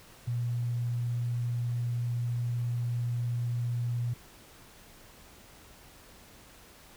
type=tone; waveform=sine; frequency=120 Hz; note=B2; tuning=49 cents flat; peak=-28 dBFS; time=0.27-4.14 s; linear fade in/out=10 ms; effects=pink hiss -54 dBFS RMS until 6.96 s